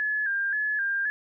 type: tone with vibrato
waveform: sine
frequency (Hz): 1653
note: G#6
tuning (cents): -9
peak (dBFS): -24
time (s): 0-1.1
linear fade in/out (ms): 0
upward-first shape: square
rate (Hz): 1.9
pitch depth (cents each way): 58
effects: none